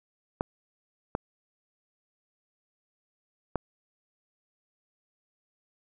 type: clicks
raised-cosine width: 1 ms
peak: -13 dBFS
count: 3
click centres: 0.409 / 1.151 / 3.557 s
effects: none